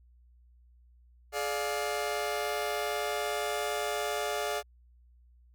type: chord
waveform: sawtooth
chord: D diminished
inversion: second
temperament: just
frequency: 422.9 / 587.3 / 704.8 Hz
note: Ab4 / D5 / F5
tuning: +31 / 0 / +16 cents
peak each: -31 dBFS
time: 1.32-4.63 s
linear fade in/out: 50 ms
effects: added 60 Hz sine -57 dBFS peak until 5.54 s